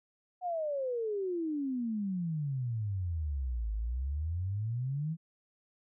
sine exponential two-way sweep, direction down then up, 740 to 51.91 to 167.1 Hz, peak -31 dBFS, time 0.41-5.17 s, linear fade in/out 50 ms, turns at 3.73 s, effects none

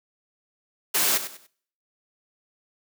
white noise with echo, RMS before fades -22 dBFS, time 0.94-1.18 s, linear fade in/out 10 ms, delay 97 ms, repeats 3, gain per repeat -11 dB, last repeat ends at 1.471 s, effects noise-tail reverb RT60 0.6 s tail -24 dB re dry + high-pass 200 Hz 12 dB/octave

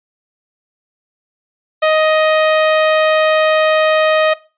sawtooth tone, 625 Hz, D#5, 8 cents sharp, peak -6 dBFS, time 1.82-4.34 s, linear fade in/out 10 ms, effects noise-tail reverb RT60 0.3 s tail -19 dB re dry + resampled to 8000 Hz

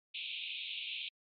pink band-pass noise, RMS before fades -42 dBFS, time 0.14-1.09 s, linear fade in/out 10 ms, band 2400 to 3800 Hz, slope 96 dB/octave, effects AAC 64 kbps

